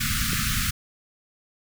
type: band-stop noise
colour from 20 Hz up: pink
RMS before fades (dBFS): -25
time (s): 0-0.71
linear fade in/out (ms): 10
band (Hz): 250 to 1200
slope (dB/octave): 96
type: click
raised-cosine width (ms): 3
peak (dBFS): -18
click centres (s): 0.332
effects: none